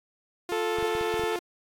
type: tone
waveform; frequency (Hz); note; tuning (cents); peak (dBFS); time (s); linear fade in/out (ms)
sawtooth; 352; F4; +14; -27; 0.49-1.39; 2
type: harmonic tone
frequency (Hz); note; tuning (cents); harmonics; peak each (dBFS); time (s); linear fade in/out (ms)
440; A4; 0; 1 / 2 / 3 / 4 / 5 / 6 / 7 / 8; -28 / -34 / -38 / -40 / -42 / -44 / -45 / -46; 0.52-1.36; 0
type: clicks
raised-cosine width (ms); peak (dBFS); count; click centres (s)
5; -28; 7; 0.786 / 0.827 / 0.952 / 1.011 / 1.141 / 1.195 / 1.237
effects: AAC 64 kbps